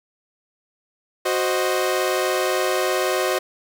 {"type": "chord", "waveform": "sawtooth", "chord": "C diminished", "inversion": "second", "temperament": "equal", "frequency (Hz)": [370, 523.3, 622.3], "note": ["Gb4", "C5", "Eb5"], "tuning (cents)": [0, 0, 0], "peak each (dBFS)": [-19, -20, -21], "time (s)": [1.25, 3.39], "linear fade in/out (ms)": 10, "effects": []}